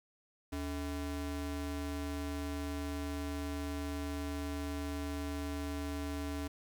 square ring-modulated tone, 180 Hz, F#3, 47 cents flat, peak -34 dBFS, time 0.52-6.48 s, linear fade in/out 10 ms, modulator 104 Hz, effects 10-bit

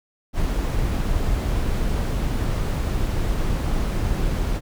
brown noise, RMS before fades -22 dBFS, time 0.33-4.61 s, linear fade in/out 50 ms, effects none

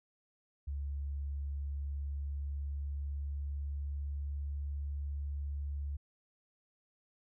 sine tone with pitch glide, 70.6 to 71.42 Hz, C#2 to D2, +32 to -48 cents, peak -35 dBFS, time 0.67-5.97 s, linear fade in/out 10 ms, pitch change +20 cents, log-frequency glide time 1.47-4.65 s, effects none

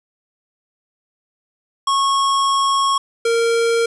square tone pair in turn, 1097 / 462.8 Hz, C#6 / A#4, -18 / -13 cents, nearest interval octave + minor third, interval 1495 cents, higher first, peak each -15 dBFS, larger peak neither, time 1.87-2.98 / 3.25-3.86 s, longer first, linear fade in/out 5 ms, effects resampled to 24000 Hz + 7-bit

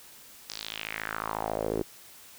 sawtooth tone with band-pass filter sweep, 54.1 Hz, A1, 29 cents flat, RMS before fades -34 dBFS, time 0.49-1.83 s, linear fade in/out 5 ms, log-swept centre 5300 to 360 Hz, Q 3.3, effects white hiss -51 dBFS RMS until 2.38 s

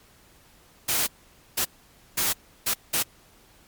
white noise bursts at uneven times, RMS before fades -24 dBFS, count 5, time 0.88-1.07 / 1.57-1.65 / 2.17-2.33 / 2.66-2.74 / 2.93-3.03 s, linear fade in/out 10 ms, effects pink hiss -56 dBFS RMS until 3.67 s + MP3 96 kbps

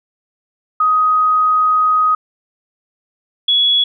sine tone pair in turn, 1254 / 3375 Hz, D#6 / G#7, +13 / +27 cents, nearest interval octave + perfect fourth, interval 1714 cents, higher second, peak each -10 dBFS, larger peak neither, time 0.8-2.15 / 3.48-3.84 s, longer first, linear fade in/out 5 ms, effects none

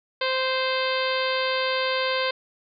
harmonic tone, 521 Hz, C5, 7 cents flat, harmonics 1 / 2 / 3 / 4 / 5 / 6 / 7 / 8 / 9, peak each -26 / -29 / -31 / -32 / -33 / -34 / -34 / -35 / -36 dBFS, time 0.21-2.31 s, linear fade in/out 5 ms, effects none

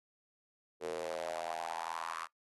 square tone with high-pass filter sweep, 41.2 Hz, E1, in tune, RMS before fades -40 dBFS, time 0.8-2.28 s, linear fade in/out 50 ms, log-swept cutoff 430 to 1200 Hz, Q 5.6, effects noise-tail reverb RT60 0.1 s tail -19 dB re dry + AAC 32 kbps

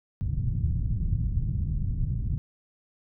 white low-pass noise, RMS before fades -27 dBFS, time 0.21-2.38 s, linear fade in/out 0 ms, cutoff 130 Hz, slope 24 dB/octave, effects none

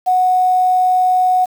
sine tone with quantisation, 736 Hz, F#5, 9 cents flat, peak -10 dBFS, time 0.06-1.46 s, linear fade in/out 20 ms, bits 6, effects none

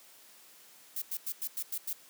violet noise bursts, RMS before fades -35 dBFS, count 7, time 0.96-1.931 s, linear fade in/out 5 ms, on 59 ms, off 93 ms, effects white hiss -57 dBFS RMS until 2.09 s + high-pass 200 Hz 12 dB/octave

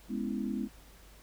sine chord, C# minor seventh, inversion second, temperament equal, 207.7 / 246.9 / 277.2 / 329.6 Hz, G#3 / B3 / C#4 / E4, 0 / 0 / 0 / 0 cents, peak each -35 / -36 / -39 / -40 dBFS, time 0.08-0.69 s, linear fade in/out 50 ms, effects added 50 Hz sine -55 dBFS peak until 1.22 s + pink hiss -58 dBFS RMS until 1.22 s

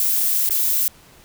violet noise with dropouts, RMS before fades -19 dBFS, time 0-0.88 s, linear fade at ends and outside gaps 1 ms, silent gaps 0.491-0.506 s, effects pink hiss -49 dBFS RMS until 1.24 s

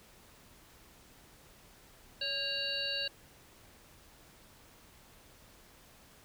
harmonic tone with a mistuned harmonic, 560 Hz, C#5, 18 cents sharp, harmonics 1 / 3 / 5 / 7 / 8, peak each -44 / -42 / -37 / -38 / -38 dBFS, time 2.21-3.08 s, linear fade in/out 5 ms, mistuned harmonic 3, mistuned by -57 cents, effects pink hiss -59 dBFS RMS until 6.24 s

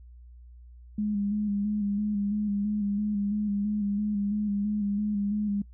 sine tone with vibrato, 205.9 Hz, G#3, 15 cents flat, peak -25 dBFS, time 0.98-5.62 s, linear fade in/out 5 ms, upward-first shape square, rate 3 Hz, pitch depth 33 cents each way, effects noise-tail reverb RT60 0.1 s tail -23 dB re dry + added 60 Hz sine -46 dBFS peak until 5.73 s

